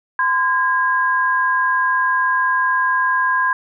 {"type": "tone pair together", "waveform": "sine", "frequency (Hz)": [1026.2, 1629], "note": ["C6", "G#6"], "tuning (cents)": [-34, -34], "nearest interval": "minor sixth", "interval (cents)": 800, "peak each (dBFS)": -17, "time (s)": [0.19, 3.53], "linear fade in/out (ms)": 2, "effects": []}